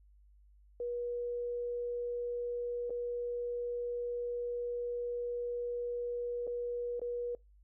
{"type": "tone with dropouts", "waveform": "sine", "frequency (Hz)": 482.1, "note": "B4", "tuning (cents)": -42, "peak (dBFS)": -34, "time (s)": [0.8, 7.35], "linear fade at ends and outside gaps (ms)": 2, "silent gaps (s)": [[2.897, 2.904], [6.469, 6.475], [6.996, 7.016]], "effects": ["noise-tail reverb RT60 0.2 s tail -24 dB re dry", "added 50 Hz sine -59 dBFS peak until 7.63 s"]}